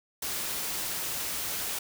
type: noise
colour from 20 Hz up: white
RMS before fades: -33 dBFS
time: 0.22-1.79 s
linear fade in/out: 5 ms
effects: none